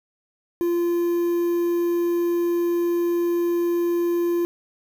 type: tone with quantisation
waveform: triangle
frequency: 345.1 Hz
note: F4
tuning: 21 cents flat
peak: -17 dBFS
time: 0.61-4.45 s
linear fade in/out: 0 ms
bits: 7
effects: none